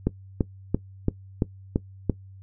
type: click train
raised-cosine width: 3 ms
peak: -8 dBFS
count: 7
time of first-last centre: 0.07-2.097 s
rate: 2.96 Hz
effects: noise-tail reverb RT60 0.1 s tail -18 dB re dry + added 96 Hz sine -43 dBFS peak until 2.42 s